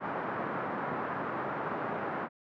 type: band-pass noise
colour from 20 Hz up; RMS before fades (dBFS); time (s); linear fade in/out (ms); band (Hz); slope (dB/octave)
white; -35; 0-2.29; 50; 130 to 1400; 24
effects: none